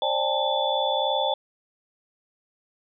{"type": "tone cluster", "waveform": "sine", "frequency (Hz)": [536, 597, 804, 887, 3467], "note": ["C5", "D5", "G5", "A5", "A7"], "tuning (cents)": [42, 28, 44, 14, -26], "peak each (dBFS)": -28, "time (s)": [0.02, 1.34], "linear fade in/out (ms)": 2, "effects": []}